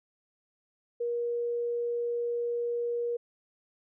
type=tone; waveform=sine; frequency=475.3 Hz; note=A#4; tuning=34 cents sharp; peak=-28 dBFS; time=1-3.17 s; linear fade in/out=10 ms; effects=none